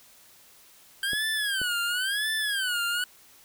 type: tone with vibrato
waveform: 25% pulse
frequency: 1568 Hz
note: G6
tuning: in tune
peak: -22 dBFS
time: 1.03-3.04 s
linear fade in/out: 2 ms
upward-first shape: sine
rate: 0.96 Hz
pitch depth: 200 cents each way
type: clicks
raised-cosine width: 2 ms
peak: -24 dBFS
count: 2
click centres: 1.133 / 1.616 s
effects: white hiss -55 dBFS RMS until 3.44 s